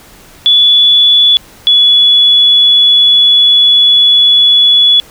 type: tone pair in turn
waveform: sine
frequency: 3432 / 3408 Hz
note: A7 / G#7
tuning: -44 / +44 cents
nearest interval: unison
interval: 12 cents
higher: first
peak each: -3 dBFS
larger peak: neither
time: 0.46-1.37 / 1.67-5 s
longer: second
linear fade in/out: 0 ms
effects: pink hiss -38 dBFS RMS until 5.1 s